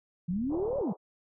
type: exponential two-way sweep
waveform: sine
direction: up then down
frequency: 164.81 to 588 to 164.81 Hz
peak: -28 dBFS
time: 0.28-0.93 s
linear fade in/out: 10 ms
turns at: 0.78 s
type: click train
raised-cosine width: 5 ms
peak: -34 dBFS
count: 20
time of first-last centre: 0.31-0.811 s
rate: 37.9 Hz
type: band-pass noise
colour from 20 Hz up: pink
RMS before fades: -41 dBFS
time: 0.49-0.97 s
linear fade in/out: 50 ms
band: 360 to 950 Hz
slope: 48 dB/octave
effects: none